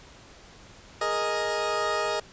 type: chord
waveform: 20% pulse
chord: Ab suspended second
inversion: none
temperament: equal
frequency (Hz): 415.3 / 466.2 / 622.3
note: Ab4 / Bb4 / Eb5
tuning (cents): 0 / 0 / 0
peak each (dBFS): -26 / -27 / -23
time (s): 1.01-2.2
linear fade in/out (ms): 5
effects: pink hiss -50 dBFS RMS until 2.32 s + resampled to 16000 Hz